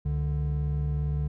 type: tone pair together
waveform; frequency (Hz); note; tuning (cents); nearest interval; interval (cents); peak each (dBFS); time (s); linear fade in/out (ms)
triangle; 69.3 / 146.84; C#2 / D3; 0 / 0; octave + minor second; 1300; -26; 0.05-1.28; 10
effects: none